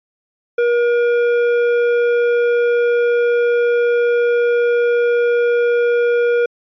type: tone with hard clipping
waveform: sine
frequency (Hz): 477.3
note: A#4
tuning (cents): +41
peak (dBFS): -14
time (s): 0.58-6.46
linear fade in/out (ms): 5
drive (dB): 9
effects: resampled to 11025 Hz